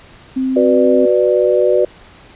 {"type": "tone", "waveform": "sine", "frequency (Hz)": 261.6, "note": "C4", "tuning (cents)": 0, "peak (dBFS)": -14, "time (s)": [0.36, 1.06], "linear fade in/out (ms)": 10}
{"type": "chord", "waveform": "sine", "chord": "B minor", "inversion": "second", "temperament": "just", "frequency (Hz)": [370.4, 493.9, 592.7], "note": ["F#4", "B4", "D5"], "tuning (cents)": [2, 0, 16], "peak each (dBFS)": -14, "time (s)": [0.56, 1.85], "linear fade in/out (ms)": 5}
{"effects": ["pink hiss -42 dBFS RMS until 2.35 s", "resampled to 8000 Hz"]}